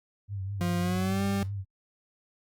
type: tone with vibrato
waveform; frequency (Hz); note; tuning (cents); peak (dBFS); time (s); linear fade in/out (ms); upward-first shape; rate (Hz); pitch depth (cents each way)
sine; 98; G2; 0; -31; 0.28-1.65; 50; triangle; 5; 73
type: tone with pitch glide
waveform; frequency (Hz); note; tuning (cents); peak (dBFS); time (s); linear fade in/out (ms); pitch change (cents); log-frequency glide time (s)
40% pulse; 175.1 to 197.68; F3 to G3; +5 to +15; -26; 0.61-1.43; 0; +210; 0.79-1.23
effects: Opus 48 kbps